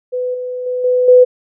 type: tone with level steps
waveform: sine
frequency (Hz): 500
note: B4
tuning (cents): +21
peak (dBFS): -16 / -20 / -16 / -10 / -3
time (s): 0.12-1.25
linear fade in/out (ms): 20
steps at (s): 0.34 / 0.66 / 0.84 / 1.08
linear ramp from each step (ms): 5
effects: none